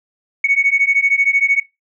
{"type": "beating tone pair", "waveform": "sine", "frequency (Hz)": [2217, 2230], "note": ["C#7", "C#7"], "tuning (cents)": [0, 10], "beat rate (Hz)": 13, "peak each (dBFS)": -14, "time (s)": [0.44, 1.6], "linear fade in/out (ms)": 5, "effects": ["noise-tail reverb RT60 0.2 s tail -19 dB re dry", "tanh soft clip ceiling -4 dBFS"]}